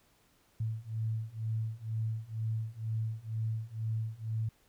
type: beating tone pair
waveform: sine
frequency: 110 / 112.1 Hz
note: A2 / A2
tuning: 0 / +33 cents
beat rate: 2.1 Hz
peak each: -36 / -35 dBFS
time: 0.6-4.49 s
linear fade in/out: 5 ms
effects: pink hiss -68 dBFS RMS until 4.68 s